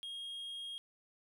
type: tone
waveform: triangle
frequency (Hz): 3256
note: G#7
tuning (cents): -35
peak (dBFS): -40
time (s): 0.03-0.78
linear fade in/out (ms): 0
effects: none